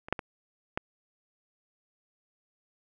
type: clicks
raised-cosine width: 0.5 ms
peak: -26 / -10 / -20 / -14 dBFS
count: 4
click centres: 0.085 / 0.126 / 0.192 / 0.775 s
effects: none